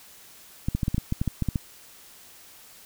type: clicks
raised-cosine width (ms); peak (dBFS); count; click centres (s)
5; -12; 12; 0.685 / 0.75 / 0.832 / 0.881 / 0.945 / 0.981 / 1.124 / 1.215 / 1.277 / 1.423 / 1.487 / 1.558
effects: white hiss -50 dBFS RMS until 2.85 s